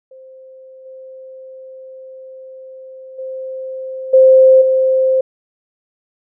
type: tone with level steps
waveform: sine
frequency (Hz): 523.3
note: C5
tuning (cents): 0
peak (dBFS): -36 / -32 / -23 / -4 / -10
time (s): 0.11-5.21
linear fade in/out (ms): 5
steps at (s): 0.85 / 3.18 / 4.13 / 4.61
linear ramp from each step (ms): 10
effects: none